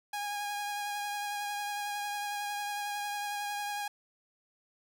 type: tone with vibrato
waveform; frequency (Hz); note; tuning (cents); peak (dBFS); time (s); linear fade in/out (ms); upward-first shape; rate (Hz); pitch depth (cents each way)
sawtooth; 821; G#5; -20; -30; 0.13-3.88; 5; triangle; 11; 19
effects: none